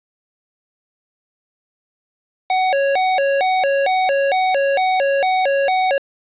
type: tone with vibrato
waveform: square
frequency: 643 Hz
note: E5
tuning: 43 cents flat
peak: -15 dBFS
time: 2.5-5.98 s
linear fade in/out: 2 ms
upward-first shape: square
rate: 2.2 Hz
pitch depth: 260 cents each way
effects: resampled to 8000 Hz + 9-bit